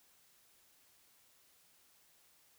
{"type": "silence", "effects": ["white hiss -68 dBFS RMS until 2.58 s"]}